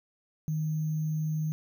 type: tone with sample-and-hold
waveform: sine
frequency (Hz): 155.56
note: D#3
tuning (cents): 0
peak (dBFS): -27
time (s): 0.48-1.52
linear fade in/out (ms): 0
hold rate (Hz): 6300
effects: none